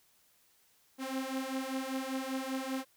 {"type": "beating tone pair", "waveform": "sawtooth", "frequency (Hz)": [261.6, 266.7], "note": ["C4", "C4"], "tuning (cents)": [0, 33], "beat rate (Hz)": 5.1, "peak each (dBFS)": [-34, -33], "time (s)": [0.98, 2.85], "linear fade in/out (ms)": 50, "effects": ["white hiss -68 dBFS RMS until 2.96 s"]}